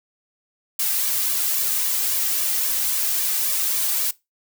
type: noise with flanger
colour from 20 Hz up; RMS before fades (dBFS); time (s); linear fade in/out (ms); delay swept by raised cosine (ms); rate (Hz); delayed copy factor
blue; -22; 0.79-4.11; 5; 1.7 to 2.55; 3.7; +0.6
effects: noise-tail reverb RT60 0.2 s tail -20 dB re dry